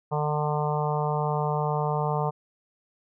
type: harmonic tone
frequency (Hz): 149.8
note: D3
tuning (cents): +35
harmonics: 1 / 3 / 4 / 5 / 6 / 7 / 8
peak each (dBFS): -27 / -31 / -34 / -31 / -32 / -34 / -38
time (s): 0.11-2.31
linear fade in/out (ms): 20
effects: none